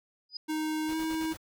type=tone with exponential growth; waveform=sine; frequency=4965 Hz; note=D#8; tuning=5 cents flat; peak=-31 dBFS; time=0.29-0.37 s; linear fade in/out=5 ms; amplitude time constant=17 ms
type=tone with pitch glide; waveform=square; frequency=311.1 to 319.3 Hz; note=D#4 to D#4; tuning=0 to +45 cents; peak=-30 dBFS; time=0.48-1.34 s; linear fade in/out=20 ms; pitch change=+45 cents; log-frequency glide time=0.87-0.96 s
type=noise bursts; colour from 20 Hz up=pink; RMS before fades=-45 dBFS; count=5; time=0.88-1.372 s; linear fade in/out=10 ms; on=64 ms; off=43 ms
effects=none